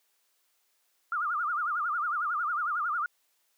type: tone with vibrato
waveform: sine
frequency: 1300 Hz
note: E6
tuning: 24 cents flat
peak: -27 dBFS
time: 1.12-3.06 s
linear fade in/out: 2 ms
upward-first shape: sine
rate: 11 Hz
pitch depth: 180 cents each way
effects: white hiss -72 dBFS RMS until 3.57 s + high-pass 400 Hz 12 dB/octave